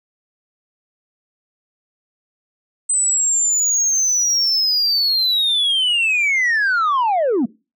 sine linear sweep, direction down, 8160 to 205 Hz, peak -12 dBFS, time 2.89-7.46 s, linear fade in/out 10 ms, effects noise-tail reverb RT60 0.3 s tail -23 dB re dry + tanh soft clip ceiling -13 dBFS

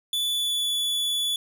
45% pulse tone with pitch glide, 3467 to 3437 Hz, A7 to A7, -26 to -41 cents, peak -23 dBFS, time 0.13-1.36 s, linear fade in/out 2 ms, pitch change -15 cents, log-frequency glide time 0.28-0.73 s, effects none

